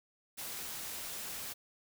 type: noise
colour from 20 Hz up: white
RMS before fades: -42 dBFS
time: 0.37-1.54 s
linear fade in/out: 20 ms
effects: none